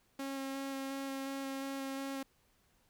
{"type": "tone with vibrato", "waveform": "sawtooth", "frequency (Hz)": 271.6, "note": "C#4", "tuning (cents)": -35, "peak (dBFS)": -34, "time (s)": [0.19, 2.23], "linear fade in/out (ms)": 5, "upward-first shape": "square", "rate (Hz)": 2.8, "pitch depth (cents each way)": 9, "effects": ["pink hiss -72 dBFS RMS until 2.89 s"]}